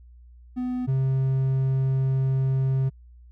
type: tone pair in turn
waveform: triangle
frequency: 250.5 / 133 Hz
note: B3 / C3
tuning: +25 / +29 cents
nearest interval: major seventh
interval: 1096 cents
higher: first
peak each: -23 / -18 dBFS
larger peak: second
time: 0.56-0.87 / 0.87-2.9 s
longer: second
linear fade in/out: 20 ms
effects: added 60 Hz sine -46 dBFS peak until 3.31 s